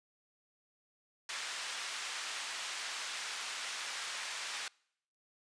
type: band-pass noise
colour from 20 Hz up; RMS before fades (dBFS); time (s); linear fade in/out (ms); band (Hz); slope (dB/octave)
pink; -41; 1.29-4.68; 2; 1400 to 7400; 12
effects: noise-tail reverb RT60 0.7 s tail -26 dB re dry + resampled to 22050 Hz